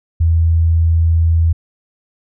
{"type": "tone", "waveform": "sine", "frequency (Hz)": 82.41, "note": "E2", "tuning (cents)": 0, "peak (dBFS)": -9, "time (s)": [0.2, 1.53], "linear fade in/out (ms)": 10, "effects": []}